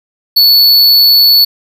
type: tone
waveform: square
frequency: 4435 Hz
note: C#8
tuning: in tune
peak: -4 dBFS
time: 0.36-1.45 s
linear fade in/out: 10 ms
effects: none